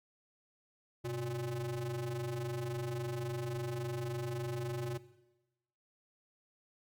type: ring-modulated tone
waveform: square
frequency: 116.1 Hz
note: A#2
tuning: 7 cents flat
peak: -34 dBFS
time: 1.04-4.98 s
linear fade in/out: 10 ms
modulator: 244 Hz
effects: noise-tail reverb RT60 1.0 s tail -17 dB re dry + Opus 48 kbps